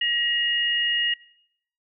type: tone pair together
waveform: sine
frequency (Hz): 1902 / 2861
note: A#6 / F7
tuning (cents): +34 / +41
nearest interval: perfect fifth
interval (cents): 707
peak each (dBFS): -26 / -22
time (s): 0.01-1.14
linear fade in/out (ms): 5
effects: noise-tail reverb RT60 0.7 s tail -21 dB re dry